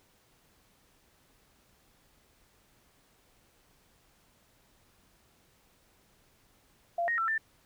sine tone with pitch steps, 687 / 1868 / 1340 / 1780 Hz, F5 / A#6 / E6 / A6, -29 / +3 / +28 / +20 cents, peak -27 dBFS, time 6.98-7.38 s, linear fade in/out 5 ms, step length 100 ms, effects pink hiss -66 dBFS RMS until 7.65 s

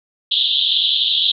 pink band-pass noise, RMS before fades -17 dBFS, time 0.31-1.32 s, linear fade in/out 10 ms, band 3100 to 3900 Hz, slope 96 dB/octave, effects none

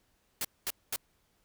white noise bursts, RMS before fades -33 dBFS, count 3, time 0.41-0.961 s, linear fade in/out 2 ms, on 37 ms, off 220 ms, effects pink hiss -72 dBFS RMS until 1.44 s

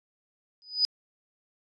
sine tone with exponential growth, 4978 Hz, D#8, in tune, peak -17 dBFS, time 0.62-0.85 s, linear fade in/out 0 ms, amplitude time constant 50 ms, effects resampled to 22050 Hz

